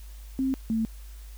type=tone pair in turn; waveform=sine; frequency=265.2 / 223 Hz; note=C4 / A3; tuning=+23 / +23 cents; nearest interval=minor third; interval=300 cents; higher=first; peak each=-23 dBFS; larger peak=neither; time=0.39-0.54 / 0.7-0.85 s; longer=neither; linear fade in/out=0 ms; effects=added 51 Hz sine -40 dBFS peak until 1.37 s + white hiss -55 dBFS RMS until 1.37 s